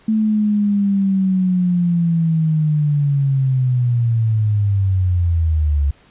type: linear sweep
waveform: sine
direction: down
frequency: 220 to 69.3 Hz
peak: -13 dBFS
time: 0.08-5.91 s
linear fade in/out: 5 ms
effects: pink hiss -51 dBFS RMS until 6.1 s + resampled to 8000 Hz